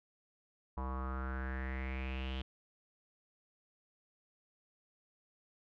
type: tone with low-pass filter sweep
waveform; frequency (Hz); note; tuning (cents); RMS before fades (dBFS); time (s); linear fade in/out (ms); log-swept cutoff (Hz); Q
square; 65.41; C2; 0; -39; 0.77-2.42; 5; 1000 to 3200; 6.2
effects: none